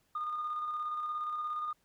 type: tone with tremolo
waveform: sine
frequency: 1222 Hz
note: D#6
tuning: 32 cents flat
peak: -31 dBFS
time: 0.15-1.73 s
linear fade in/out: 5 ms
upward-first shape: square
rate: 17 Hz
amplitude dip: 30%
effects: tanh soft clip ceiling -29 dBFS + pink hiss -73 dBFS RMS until 1.84 s